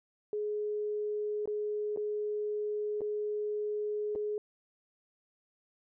sine tone with dropouts, 420 Hz, G#4, 19 cents sharp, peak -31 dBFS, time 0.33-4.38 s, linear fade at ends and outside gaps 1 ms, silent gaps 1.457-1.475 / 1.962-1.973 / 3.008-3.016 / 4.152-4.158 s, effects none

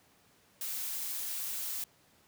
blue noise, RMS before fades -37 dBFS, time 0.61-1.84 s, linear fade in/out 2 ms, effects pink hiss -65 dBFS RMS until 2.27 s + high-pass 100 Hz 12 dB/octave

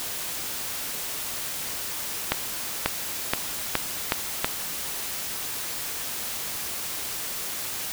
accelerating click train, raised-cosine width 0.3 ms, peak -4 dBFS, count 6, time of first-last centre 2.32-4.445 s, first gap 540 ms, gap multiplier 0.88, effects white hiss -32 dBFS RMS until 7.92 s

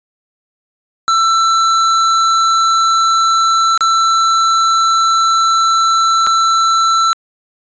square tone with dropouts, 1335 Hz, E6, 22 cents sharp, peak -10 dBFS, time 1.08-7.13 s, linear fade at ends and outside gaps 0 ms, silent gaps 3.776-3.808 / 6.266-6.271 s, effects resampled to 16000 Hz

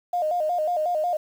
sine tone with vibrato, 661 Hz, E5, 5 cents sharp, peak -21 dBFS, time 0.13-1.17 s, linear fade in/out 5 ms, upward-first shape square, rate 5.5 Hz, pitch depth 120 cents each way, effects 8-bit

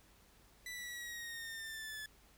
sawtooth exponential sweep, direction down, 1988 to 1720 Hz, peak -40 dBFS, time 0.66-2.06 s, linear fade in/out 2 ms, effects added 50 Hz sine -68 dBFS peak until 2.37 s + pink hiss -66 dBFS RMS until 2.37 s

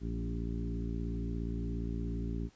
harmonic tone with a mistuned harmonic, 57.1 Hz, A#1, 35 cents flat, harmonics 1 / 2 / 3 / 4 / 5 / 6 / 7, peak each -36 / -41 / -41 / -43 / -43 / -50 / -48 dBFS, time 0-2.5 s, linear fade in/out 50 ms, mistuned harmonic 4, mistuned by -16 cents, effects pink hiss -65 dBFS RMS until 2.55 s + resampled to 16000 Hz

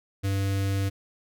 square tone with notch filter, 98 Hz, G2, in tune, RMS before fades -26 dBFS, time 0.23-0.9 s, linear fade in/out 20 ms, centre 920 Hz, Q 1.4, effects none

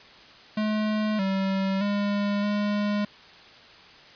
square tone with pitch steps, 214 / 192.9 / 203.5 / 206.4 Hz, A3 / G3 / G#3 / G#3, -48 / -28 / -35 / -10 cents, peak -24 dBFS, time 0.57-3.05 s, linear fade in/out 5 ms, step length 620 ms, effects white hiss -49 dBFS RMS until 4.15 s + resampled to 11025 Hz

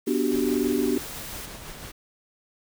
white noise, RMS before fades -39 dBFS, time 0.06-1.47 s, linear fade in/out 20 ms
sine chord, G major seventh, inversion first, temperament equal, 246.9 / 293.7 / 370 / 392 Hz, B3 / D4 / F#4 / G4, 0 / 0 / 0 / 0 cents, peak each -26 / -26 / -28 / -27 dBFS, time 0.07-0.98 s, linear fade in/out 5 ms
pink noise with tremolo, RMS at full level -39 dBFS, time 0.31-1.92 s, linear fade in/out 10 ms, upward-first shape sine, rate 6 Hz, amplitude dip 30%
effects none

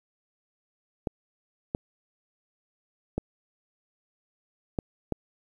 clicks, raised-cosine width 2 ms, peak -14 dBFS, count 5, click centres 1.072 / 1.749 / 3.18 / 4.788 / 5.123 s, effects 9-bit

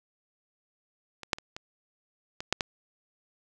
clicks, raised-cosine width 0.2 ms, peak -23 / -6 / -25 / -21 / -18 / -6 / -10 dBFS, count 7, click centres 1.233 / 1.332 / 1.385 / 1.565 / 2.405 / 2.526 / 2.608 s, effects none

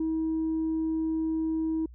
sine tone, 320 Hz, D#4, 49 cents sharp, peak -24 dBFS, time 0-1.86 s, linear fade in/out 5 ms, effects tanh soft clip ceiling -23 dBFS + added 60 Hz sine -45 dBFS peak until 1.94 s

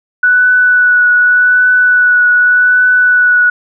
sine tone with vibrato, 1480 Hz, F#6, in tune, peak -5 dBFS, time 0.23-3.5 s, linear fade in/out 5 ms, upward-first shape triangle, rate 0.85 Hz, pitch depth 18 cents each way, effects none

